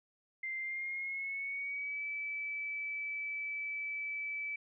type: tone with pitch glide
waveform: sine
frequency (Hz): 2090 to 2306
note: C7 to D7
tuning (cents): -2 to -32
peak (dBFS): -36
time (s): 0.43-4.56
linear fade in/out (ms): 5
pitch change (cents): +170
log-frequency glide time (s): 0.59-2.04
effects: none

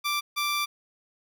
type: tone pair in turn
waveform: 15% pulse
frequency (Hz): 1174.7 / 1174.7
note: D6 / D6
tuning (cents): 0 / 0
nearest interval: unison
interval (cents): 0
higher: neither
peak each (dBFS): -19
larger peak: neither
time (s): 0.04-0.21 / 0.36-0.66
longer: second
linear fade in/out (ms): 20
effects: none

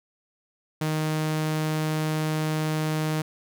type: tone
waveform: sawtooth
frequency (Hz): 155.56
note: D#3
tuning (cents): 0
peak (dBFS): -20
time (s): 0.81-3.22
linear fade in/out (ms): 5
effects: none

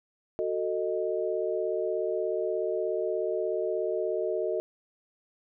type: chord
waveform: sine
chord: D# diminished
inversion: first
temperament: equal with one note detuned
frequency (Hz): 370 / 446.7 / 622.3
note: F#4 / A4 / D#5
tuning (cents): 0 / +26 / 0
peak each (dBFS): -31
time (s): 0.39-4.6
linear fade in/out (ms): 0
effects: none

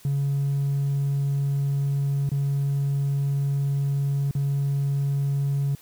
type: tone with dropouts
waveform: triangle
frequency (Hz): 139.9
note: C#3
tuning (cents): +16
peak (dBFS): -18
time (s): 0.05-5.75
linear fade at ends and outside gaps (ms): 2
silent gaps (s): 2.292-2.317 / 4.311-4.351
effects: tanh soft clip ceiling -17 dBFS + white hiss -52 dBFS RMS until 5.81 s

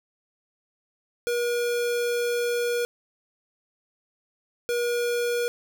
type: tone bursts at uneven times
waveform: square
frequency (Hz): 479.3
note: A#4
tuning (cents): +48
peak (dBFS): -24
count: 2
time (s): 1.27-2.85 / 4.69-5.48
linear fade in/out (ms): 0
effects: none

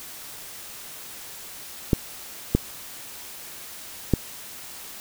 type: clicks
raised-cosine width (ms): 3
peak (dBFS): -4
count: 3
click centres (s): 1.932 / 2.55 / 4.137
effects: white hiss -40 dBFS RMS until 5 s

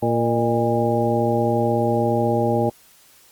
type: harmonic tone with a mistuned harmonic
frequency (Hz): 116.54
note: A#2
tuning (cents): 0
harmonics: 1 / 2 / 3 / 4 / 5 / 7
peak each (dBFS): -24 / -24 / -24 / -24 / -24 / -24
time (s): 0.02-2.7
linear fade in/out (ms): 10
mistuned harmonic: 5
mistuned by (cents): +52
effects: white hiss -52 dBFS RMS until 3.31 s + Opus 32 kbps

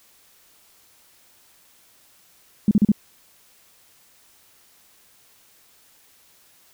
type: tone bursts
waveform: sine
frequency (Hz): 207.7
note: G#3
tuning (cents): 0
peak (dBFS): -11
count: 4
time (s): 2.68-2.918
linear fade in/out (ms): 2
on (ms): 31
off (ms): 38
effects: white hiss -56 dBFS RMS until 6.73 s

